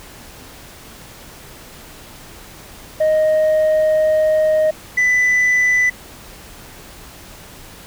sine tone pair in turn, 622.3 / 1992.9 Hz, D#5 / B6, 0 / +15 cents, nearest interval octave + minor sixth, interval 2015 cents, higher second, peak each -9 dBFS, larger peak neither, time 3-4.71 / 4.97-5.9 s, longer first, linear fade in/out 10 ms, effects tanh soft clip ceiling -11 dBFS + pink hiss -39 dBFS RMS until 7.86 s

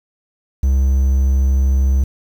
triangle tone, 66.7 Hz, C2, 34 cents sharp, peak -9 dBFS, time 0.63-2.04 s, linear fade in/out 5 ms, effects 7-bit

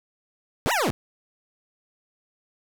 20% pulse linear two-way sweep, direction up then down, 46.28 to 1000 to 56.5 Hz, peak -16 dBFS, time 0.66-0.91 s, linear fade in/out 0 ms, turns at 0.72 s, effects 7-bit

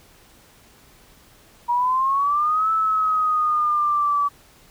sine exponential two-way sweep, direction up then down, 950 to 1314 to 1145 Hz, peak -17 dBFS, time 1.68-4.29 s, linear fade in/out 20 ms, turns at 2.71 s, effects pink hiss -52 dBFS RMS until 4.7 s

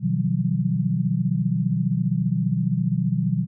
sine tone cluster, 126.1 / 154.9 / 174.7 / 189.7 Hz, B2 / D#3 / F3 / F#3, +36 / -7 / +1 / +43 cents, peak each -25 dBFS, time 0-3.47 s, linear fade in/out 50 ms, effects none

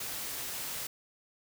white noise, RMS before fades -38 dBFS, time 0-0.87 s, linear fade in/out 5 ms, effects none

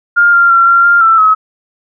sine tone with pitch steps, 1407 / 1390 / 1366 / 1378 / 1397 / 1333 / 1281 Hz, F6 / F6 / F6 / F6 / F6 / E6 / E6, +12 / -9 / -39 / -24 / 0 / +19 / -50 cents, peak -4 dBFS, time 0.16-1.35 s, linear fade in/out 20 ms, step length 170 ms, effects none

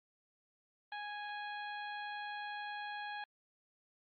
harmonic tone, 829 Hz, G#5, 3 cents flat, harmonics 1 / 2 / 3 / 4 / 5, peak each -43 / -45 / -52 / -53 / -57 dBFS, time 0.92-3.24 s, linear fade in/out 2 ms, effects Opus 32 kbps

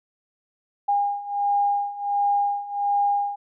sine beating tone pair, 810 / 811.4 Hz, G#5 / G#5, -43 / -41 cents, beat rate 1.4 Hz, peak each -25 / -22 dBFS, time 0.88-3.36 s, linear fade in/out 10 ms, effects none

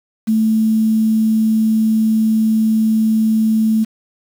sine tone with quantisation, 220 Hz, A3, in tune, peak -11 dBFS, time 0.27-3.85 s, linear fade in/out 20 ms, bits 6, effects none

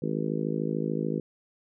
harmonic tone, 53.5 Hz, A1, 48 cents flat, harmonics 3 / 4 / 5 / 6 / 7 / 8 / 9, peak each -32 / -33 / -34 / -35 / -35 / -36 / -37 dBFS, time 0.02-1.2 s, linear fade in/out 5 ms, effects none

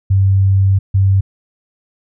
sine tone bursts at uneven times, 96.9 Hz, G2, 20 cents flat, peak -8 dBFS, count 2, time 0.1-0.79 / 0.94-1.21 s, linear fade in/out 10 ms, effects none

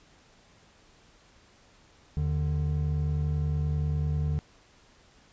triangle tone pair together, 79 / 149.13 Hz, D#2 / D3, +27 / +27 cents, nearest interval major seventh, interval 1100 cents, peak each -26 dBFS, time 2.17-4.39 s, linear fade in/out 0 ms, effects pink hiss -59 dBFS RMS until 5.32 s + resampled to 16000 Hz

